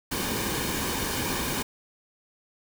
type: noise with comb filter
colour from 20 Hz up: pink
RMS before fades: -29 dBFS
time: 0.11-1.63 s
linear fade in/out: 10 ms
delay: 1.5 ms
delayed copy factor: -0.55
effects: none